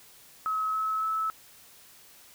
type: tone with pitch steps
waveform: sine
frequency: 1283 / 1293.4 / 1303.9 Hz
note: E6 / E6 / E6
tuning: -47 / -33 / -19 cents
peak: -26 dBFS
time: 0.46-1.3 s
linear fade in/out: 0 ms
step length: 280 ms
effects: white hiss -54 dBFS RMS until 2.34 s